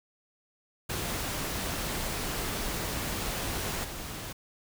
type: noise with level steps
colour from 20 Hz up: pink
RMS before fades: -33 / -39 dBFS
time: 0.89-4.33 s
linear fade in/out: 10 ms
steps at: 3.84 s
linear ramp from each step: 5 ms
effects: none